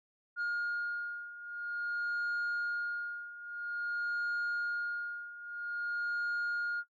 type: beating tone pair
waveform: sine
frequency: 1422 / 1422.5 Hz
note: F6 / F6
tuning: +31 / +31 cents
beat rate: 0.5 Hz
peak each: -36 / -33 dBFS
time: 0.36-6.84 s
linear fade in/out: 50 ms
effects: noise-tail reverb RT60 0.1 s tail -18 dB re dry + tanh soft clip ceiling -30 dBFS